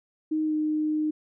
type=tone with pitch glide; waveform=sine; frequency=311.1 to 306.8 Hz; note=D#4 to D#4; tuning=0 to -24 cents; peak=-23 dBFS; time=0.31-1.11 s; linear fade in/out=10 ms; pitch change=-24 cents; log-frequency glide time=0.45-0.54 s; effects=none